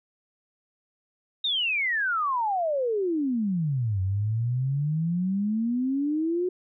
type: exponential two-way sweep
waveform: sine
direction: down then up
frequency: 3772 to 92.5 to 369.2 Hz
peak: -23 dBFS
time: 1.44-6.49 s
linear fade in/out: 5 ms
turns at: 4.01 s
effects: none